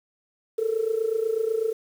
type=tone with amplitude modulation; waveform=sine; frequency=445.3 Hz; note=A4; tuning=21 cents sharp; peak=-18 dBFS; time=0.58-1.73 s; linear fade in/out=10 ms; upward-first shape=sine; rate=28.1 Hz; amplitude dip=80%; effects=tanh soft clip ceiling -14 dBFS + 8-bit